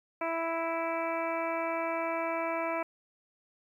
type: harmonic tone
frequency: 330.1 Hz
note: E4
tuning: 2 cents sharp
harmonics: 1 / 2 / 3 / 4 / 5 / 6 / 7 / 8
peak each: -38 / -33 / -36 / -39 / -46 / -46 / -39 / -49 dBFS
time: 0.21-2.83 s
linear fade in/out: 5 ms
effects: 11-bit